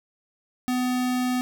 square tone, 250.9 Hz, B3, 28 cents sharp, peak -23 dBFS, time 0.68-1.41 s, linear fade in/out 0 ms, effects none

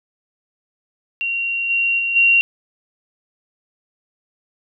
sine tone with level steps, 2754 Hz, F7, 25 cents flat, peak -19 / -15 / -18 / -10 dBFS, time 1.21-2.41 s, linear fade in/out 0 ms, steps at 1.69 / 1.98 / 2.15 s, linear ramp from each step 20 ms, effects none

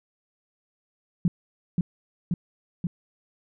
sine tone with echo, 174.61 Hz, F3, in tune, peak -17 dBFS, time 1.25-1.28 s, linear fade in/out 2 ms, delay 530 ms, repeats 3, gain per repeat -2 dB, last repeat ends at 2.87 s, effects none

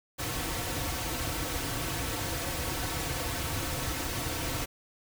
pink noise with comb filter, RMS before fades -33 dBFS, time 0.18-4.66 s, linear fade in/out 20 ms, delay 4.9 ms, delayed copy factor -0.7, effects none

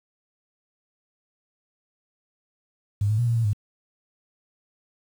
sine tone with pitch steps, 102.1 / 107.8 / 120 / 116.7 / 114.8 / 103.8 Hz, G#2 / A2 / B2 / A#2 / A#2 / G#2, -29 / -35 / -49 / +2 / -26 / 0 cents, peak -19 dBFS, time 3.01-3.532 s, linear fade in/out 5 ms, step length 87 ms, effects 8-bit

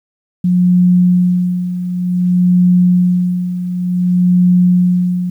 sine tone with tremolo, 179.4 Hz, F3, 47 cents sharp, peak -6 dBFS, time 0.44-5.3 s, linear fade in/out 5 ms, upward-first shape sine, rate 0.55 Hz, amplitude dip 70%, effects 8-bit

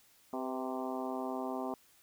harmonic tone with a mistuned harmonic, 130 Hz, C3, 11 cents flat, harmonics 2 / 3 / 4 / 5 / 6 / 7 / 8 / 9, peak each -39 / -42 / -46 / -42 / -43 / -46 / -46 / -50 dBFS, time 0.33-1.74 s, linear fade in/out 2 ms, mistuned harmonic 4, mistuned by -52 cents, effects white hiss -65 dBFS RMS until 2.02 s

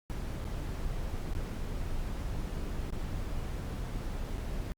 brown noise with dropouts, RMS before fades -35 dBFS, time 0.1-4.72 s, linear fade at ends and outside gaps 0 ms, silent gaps 0.442-0.451 / 1.336-1.351 / 2.904-2.925 / 4.376-4.381 s, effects Opus 48 kbps

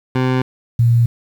20% pulse / sine tone pair in turn, 128.8 / 117.61 Hz, C3 / A#2, -27 / +16 cents, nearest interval major second, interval 157 cents, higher first, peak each -9 dBFS, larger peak neither, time 0.15-0.42 / 0.79-1.06 s, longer neither, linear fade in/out 5 ms, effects low-pass 3000 Hz 12 dB/octave + 7-bit

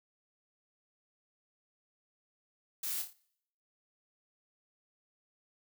blue noise with echo, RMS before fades -37 dBFS, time 2.83-3.02 s, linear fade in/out 5 ms, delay 28 ms, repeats 4, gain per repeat -6 dB, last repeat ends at 3.132 s, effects noise-tail reverb RT60 0.7 s tail -23 dB re dry

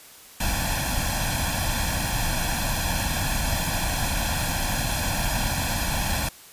pink noise with comb filter, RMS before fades -25 dBFS, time 0.4-6.29 s, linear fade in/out 5 ms, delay 1.2 ms, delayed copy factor +0.9, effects white hiss -47 dBFS RMS until 6.52 s + resampled to 32000 Hz

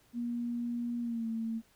sine tone with pitch glide, 238.3 to 225.7 Hz, A#3 to A3, +38 to +44 cents, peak -32 dBFS, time 0.13-1.62 s, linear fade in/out 50 ms, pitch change -94 cents, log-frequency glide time 1.01-1.27 s, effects pink hiss -66 dBFS RMS until 1.75 s

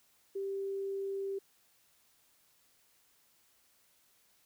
sine tone, 392 Hz, G4, in tune, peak -34 dBFS, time 0.35-1.39 s, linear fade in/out 10 ms, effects white hiss -69 dBFS RMS until 4.45 s

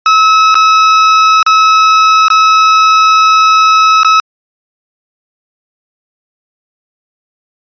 40% pulse tone with dropouts, 1292 Hz, E6, 35 cents flat, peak -3 dBFS, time 0.06-4.2 s, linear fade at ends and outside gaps 1 ms, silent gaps 0.544-0.553 / 1.428-1.464 / 2.283-2.302 / 4.033-4.047 s, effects resampled to 11025 Hz

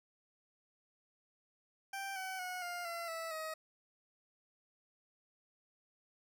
20% pulse tone with pitch steps, 784 / 756.4 / 729.8 / 704.1 / 679.4 / 655.5 / 632.4 Hz, G5 / F#5 / F#5 / F5 / F5 / E5 / D#5, 0 / +38 / -24 / +14 / -48 / -10 / +28 cents, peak -35 dBFS, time 1.93-3.54 s, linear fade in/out 5 ms, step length 230 ms, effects none

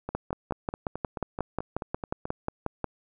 two click trains, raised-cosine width 1 ms, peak -19 / -14 dBFS, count 11 / 16, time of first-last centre 0.09-2.255 / 0.15-2.843 s, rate 4.62 / 5.57 Hz, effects none

